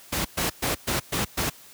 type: noise bursts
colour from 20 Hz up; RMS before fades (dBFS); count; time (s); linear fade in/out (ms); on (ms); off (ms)
pink; -25; 6; 0.12-1.5; 10; 130; 120
effects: white hiss -49 dBFS RMS until 1.73 s + high-pass 60 Hz 12 dB/octave